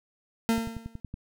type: tone with exponential decay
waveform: 40% pulse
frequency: 227.5 Hz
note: A#3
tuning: 42 cents flat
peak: -19 dBFS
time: 0.49-1 s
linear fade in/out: 0 ms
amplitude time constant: 110 ms
type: click train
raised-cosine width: 5 ms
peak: -24 dBFS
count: 7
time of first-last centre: 0.58-1.141 s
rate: 10.7 Hz
effects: none